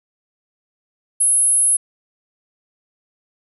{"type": "tone", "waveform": "sine", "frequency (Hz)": 10620, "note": "E9", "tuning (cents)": 12, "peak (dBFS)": -12, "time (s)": [1.2, 1.77], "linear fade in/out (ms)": 10, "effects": []}